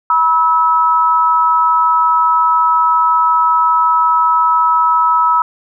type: tone pair together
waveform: sine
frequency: 972 / 1297.5 Hz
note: B5 / E6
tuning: -28 / -28 cents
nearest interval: perfect fourth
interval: 500 cents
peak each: -12 / -11 dBFS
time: 0.1-5.42 s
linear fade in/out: 2 ms
effects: none